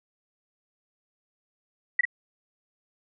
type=tone with echo; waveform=sine; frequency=1940 Hz; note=B6; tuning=31 cents flat; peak=-16 dBFS; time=1.99-2.01 s; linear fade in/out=5 ms; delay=43 ms; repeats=1; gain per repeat=-7 dB; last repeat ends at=2.053 s; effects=none